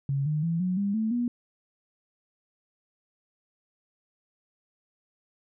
sine tone with pitch steps, 138.59 / 152.01 / 166.73 / 182.87 / 200.6 / 220 / 241.3 Hz, C#3 / D#3 / E3 / F#3 / G3 / A3 / B3, 0 / -40 / +20 / -20 / +40 / 0 / -40 cents, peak -24 dBFS, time 0.09-1.28 s, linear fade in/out 2 ms, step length 170 ms, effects none

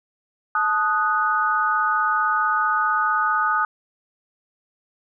sine chord, D# diminished, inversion second, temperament equal with one note detuned, 870.4 / 1244.5 / 1480 Hz, A5 / D#6 / F#6, -19 / 0 / 0 cents, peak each -25 / -20 / -23 dBFS, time 0.55-3.65 s, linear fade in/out 2 ms, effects none

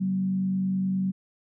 sine tone with frequency modulation, 189.2 Hz, F#3, 39 cents sharp, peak -23 dBFS, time 0-1.12 s, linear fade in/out 20 ms, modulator 49.8 Hz, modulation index 0.35, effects none

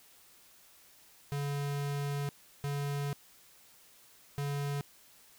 square tone bursts at uneven times, 142.5 Hz, C#3, 48 cents sharp, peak -33 dBFS, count 3, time 1.32-2.29 / 2.64-3.13 / 4.38-4.81 s, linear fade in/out 0 ms, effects white hiss -60 dBFS RMS until 5.38 s

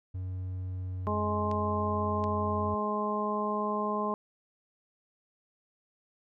triangle tone with pitch glide, 92.5 to 91.65 Hz, F#2 to F#2, 0 to -16 cents, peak -31 dBFS, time 0.14-2.75 s, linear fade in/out 10 ms, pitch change -16 cents, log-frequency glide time 0.45-2.52 s
harmonic tone, 209.9 Hz, G#3, 19 cents sharp, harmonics 1 / 2 / 3 / 4 / 5, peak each -34 / -35 / -36 / -38 / -32 dBFS, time 1.07-4.14 s, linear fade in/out 0 ms
clicks, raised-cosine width 0.2 ms, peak -28 dBFS, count 2, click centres 1.514 / 2.24 s
effects none

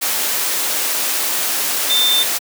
sine tone in noise, 3581 Hz, A7, 30 cents sharp, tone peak -13 dBFS, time 1.89-2.24 s, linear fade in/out 20 ms, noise white, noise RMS -19 dBFS, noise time 0.01-2.39 s, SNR +3 dB, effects high-pass 300 Hz 12 dB/octave

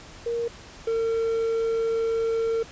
sine / triangle tone pair in turn, 468.3 / 454.2 Hz, A#4 / A#4, +8 / -45 cents, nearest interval minor second, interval 53 cents, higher first, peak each -24 / -20 dBFS, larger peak second, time 0.26-0.48 / 0.87-2.63 s, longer second, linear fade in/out 5 ms, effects pink hiss -45 dBFS RMS until 2.71 s + resampled to 16000 Hz

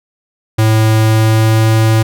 square tone with pitch glide, 110 to 110.96 Hz, A2 to A2, 0 to +15 cents, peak -8 dBFS, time 0.58-2.03 s, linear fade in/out 10 ms, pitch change +15 cents, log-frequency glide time 0.99-1.72 s, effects none

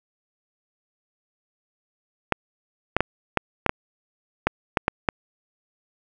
clicks, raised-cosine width 0.5 ms, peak -3 dBFS, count 10, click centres 2.323 / 2.966 / 3.006 / 3.373 / 3.663 / 3.694 / 4.47 / 4.772 / 4.881 / 5.088 s, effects none

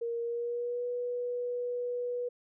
sine tone with pitch glide, 467.7 to 488.4 Hz, A#4 to B4, +6 to -19 cents, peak -31 dBFS, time 0.01-2.29 s, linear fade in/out 10 ms, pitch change +75 cents, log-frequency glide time 0.21-0.86 s, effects none

